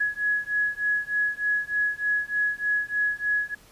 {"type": "beating tone pair", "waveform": "sine", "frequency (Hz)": [1680, 1683.3], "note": ["G#6", "G#6"], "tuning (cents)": [19, 23], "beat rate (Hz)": 3.3, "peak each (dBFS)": -26, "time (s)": [0, 3.55], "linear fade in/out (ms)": 10, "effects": ["pink hiss -54 dBFS RMS until 3.71 s", "resampled to 32000 Hz"]}